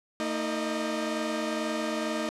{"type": "tone cluster", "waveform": "sawtooth", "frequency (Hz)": [227, 316.6, 611], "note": ["A#3", "D#4", "D#5"], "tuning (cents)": [-46, 30, -32], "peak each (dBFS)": -29, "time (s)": [0.2, 2.29], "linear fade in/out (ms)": 0, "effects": ["low-pass 8000 Hz 12 dB/octave"]}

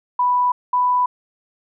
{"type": "tone pair in turn", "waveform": "sine", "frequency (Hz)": [987.8, 991.7], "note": ["B5", "B5"], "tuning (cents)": [0, 7], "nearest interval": "unison", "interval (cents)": 7, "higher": "second", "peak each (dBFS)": -14, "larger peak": "neither", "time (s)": [[0.19, 0.52], [0.73, 1.06]], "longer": "neither", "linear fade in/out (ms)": 5, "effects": []}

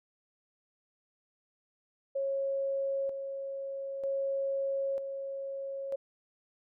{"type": "tone with tremolo", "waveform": "sine", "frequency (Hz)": 547, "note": "C#5", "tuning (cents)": -23, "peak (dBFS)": -29, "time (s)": [2.15, 5.96], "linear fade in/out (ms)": 10, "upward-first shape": "square", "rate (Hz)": 0.53, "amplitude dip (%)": 50, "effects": []}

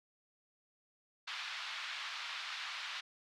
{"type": "band-pass noise", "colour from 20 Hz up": "white", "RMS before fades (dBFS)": -43, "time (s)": [1.27, 3.01], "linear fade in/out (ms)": 10, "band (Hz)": [1000, 4000], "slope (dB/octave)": 24, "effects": []}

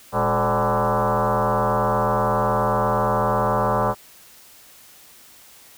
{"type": "tone with frequency modulation", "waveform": "sine", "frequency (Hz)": 205.4, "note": "G#3", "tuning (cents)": -19, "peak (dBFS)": -17, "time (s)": [0.12, 3.95], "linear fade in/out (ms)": 50, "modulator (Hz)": 161, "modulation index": 6.6, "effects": ["white hiss -48 dBFS RMS until 5.77 s"]}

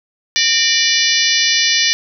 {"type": "harmonic tone with a mistuned harmonic", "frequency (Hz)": 587.3, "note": "D5", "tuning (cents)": 0, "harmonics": [3, 4, 5, 6, 7, 8, 9, 10], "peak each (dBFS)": [-20, -20, -20, -20, -20, -20, -20, -20], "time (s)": [0.36, 1.93], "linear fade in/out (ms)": 0, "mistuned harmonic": 3, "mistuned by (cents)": 67, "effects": []}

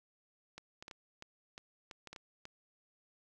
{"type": "clicks", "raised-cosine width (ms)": 0.2, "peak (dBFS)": -30, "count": 11, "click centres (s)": [0.58, 0.825, 0.881, 0.912, 1.224, 1.579, 1.912, 2.073, 2.13, 2.162, 2.454], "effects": []}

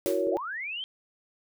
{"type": "noise with exponential decay", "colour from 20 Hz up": "white", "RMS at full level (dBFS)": -34, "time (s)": [0.06, 0.3], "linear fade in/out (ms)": 0, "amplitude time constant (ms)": 52}
{"type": "chord", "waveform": "sine", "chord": "F# dominant seventh", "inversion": "third", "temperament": "equal with one note detuned", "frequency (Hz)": [329.6, 370, 466.2, 560.2], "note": ["E4", "F#4", "A#4", "C#5"], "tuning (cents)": [0, 0, 0, 18], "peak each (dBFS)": [-32, -29, -32, -28], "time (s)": [0.06, 0.37], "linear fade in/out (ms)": 0}
{"type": "linear sweep", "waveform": "sine", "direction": "up", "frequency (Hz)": [363.8, 3210], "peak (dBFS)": -32, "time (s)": [0.27, 0.84], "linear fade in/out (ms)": 0}
{"effects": []}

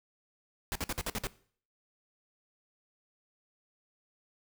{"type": "noise bursts", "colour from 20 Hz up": "pink", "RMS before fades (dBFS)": -34, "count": 7, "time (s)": [0.72, 1.27], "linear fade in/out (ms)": 0, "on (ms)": 34, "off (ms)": 52, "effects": ["noise-tail reverb RT60 0.5 s tail -19 dB re dry"]}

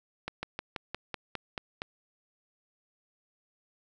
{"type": "slowing click train", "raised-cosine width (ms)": 0.3, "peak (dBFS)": -18, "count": 9, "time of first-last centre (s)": [0.28, 1.819], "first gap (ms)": 150, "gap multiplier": 1.07, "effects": []}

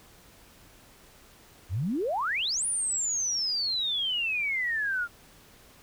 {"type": "exponential two-way sweep", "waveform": "sine", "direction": "up then down", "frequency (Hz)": [77.4, 9800, 1378], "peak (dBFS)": -26, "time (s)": [1.69, 5.08], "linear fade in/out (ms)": 50, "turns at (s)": 2.66, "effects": ["pink hiss -55 dBFS RMS until 5.82 s"]}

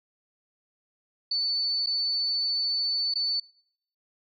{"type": "tone with dropouts", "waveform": "sine", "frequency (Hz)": 4493, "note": "C#8", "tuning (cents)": 23, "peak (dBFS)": -24, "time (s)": [1.31, 3.4], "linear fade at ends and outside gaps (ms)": 5, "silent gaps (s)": [[1.862, 1.869], [3.14, 3.155]], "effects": ["noise-tail reverb RT60 0.7 s tail -26 dB re dry"]}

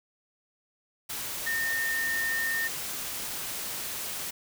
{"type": "tone in noise", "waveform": "sine", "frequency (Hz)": 1824, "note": "A#6", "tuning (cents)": -38, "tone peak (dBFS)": -27, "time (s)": [1.46, 2.68], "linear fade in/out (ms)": 10, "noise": "white", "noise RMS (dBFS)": -35, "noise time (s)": [1.09, 4.31], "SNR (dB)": 5, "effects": []}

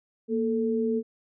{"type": "tone pair together", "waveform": "sine", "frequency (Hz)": [233.1, 440.8], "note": ["A#3", "A4"], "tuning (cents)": [0, 3], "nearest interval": "major seventh", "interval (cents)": 1103, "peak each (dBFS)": -26, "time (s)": [0.28, 1.03], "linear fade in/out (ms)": 50, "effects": []}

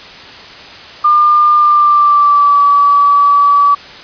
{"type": "tone with pitch glide", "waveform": "sine", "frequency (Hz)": [1200, 1147.1], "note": ["D6", "D6"], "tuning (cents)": [37, -41], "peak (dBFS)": -5, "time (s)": [1.04, 3.75], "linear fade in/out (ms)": 10, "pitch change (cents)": -78, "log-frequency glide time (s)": [1.57, 2.62], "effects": ["white hiss -32 dBFS RMS until 4.03 s", "resampled to 11025 Hz"]}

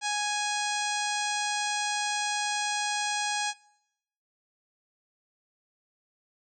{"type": "harmonic tone", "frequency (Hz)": 830.6, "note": "G#5", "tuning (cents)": 0, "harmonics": [1, 2, 3, 4, 5, 6, 7, 8, 9, 10], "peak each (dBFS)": [-31, -34, -36, -37, -38, -39, -39, -40, -41, -41], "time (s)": [0.01, 3.54], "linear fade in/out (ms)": 50, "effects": ["noise-tail reverb RT60 0.8 s tail -22 dB re dry"]}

